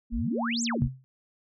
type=tone; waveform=sine; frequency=233.1 Hz; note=A#3; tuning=in tune; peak=-28 dBFS; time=0.1-0.89 s; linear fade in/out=50 ms
type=exponential two-way sweep; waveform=sine; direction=up then down; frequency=32.93 to 8130 to 32.93 Hz; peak=-29 dBFS; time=0.12-0.88 s; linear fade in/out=10 ms; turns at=0.63 s
type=tone with exponential decay; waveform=sine; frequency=130.81 Hz; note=C3; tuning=in tune; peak=-19 dBFS; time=0.82-1.04 s; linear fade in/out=0 ms; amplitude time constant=46 ms
effects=none